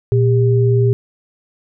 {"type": "tone pair together", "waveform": "sine", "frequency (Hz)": [118.8, 399.6], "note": ["A#2", "G4"], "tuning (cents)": [33, 33], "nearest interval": "octave + major sixth", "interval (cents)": 2100, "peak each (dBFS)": [-11, -16], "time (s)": [0.12, 0.93], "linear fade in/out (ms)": 0, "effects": []}